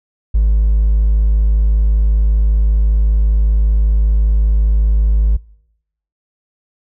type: tone with hard clipping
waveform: triangle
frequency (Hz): 52.6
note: G#1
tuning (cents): +23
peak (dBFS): -8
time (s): 0.34-5.37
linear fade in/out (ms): 10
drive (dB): 2
effects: noise-tail reverb RT60 0.8 s tail -24 dB re dry